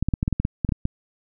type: clicks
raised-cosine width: 5 ms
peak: -9 dBFS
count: 12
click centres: 0.026 / 0.086 / 0.138 / 0.229 / 0.279 / 0.327 / 0.4 / 0.451 / 0.648 / 0.691 / 0.722 / 0.854 s
effects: none